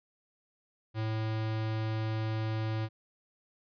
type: tone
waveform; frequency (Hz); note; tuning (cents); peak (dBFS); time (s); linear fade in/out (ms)
square; 110; A2; 0; -31; 0.94-2.89; 50
effects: resampled to 11025 Hz